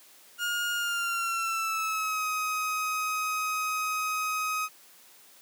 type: tone with pitch glide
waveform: 30% pulse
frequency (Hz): 1424 to 1261.3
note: F6 to D#6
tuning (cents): +33 to +23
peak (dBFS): -25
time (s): 0.38-4.69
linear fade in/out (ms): 50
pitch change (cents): -210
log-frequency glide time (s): 0.74-2.26
effects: white hiss -55 dBFS RMS until 5.41 s + high-pass 200 Hz 12 dB/octave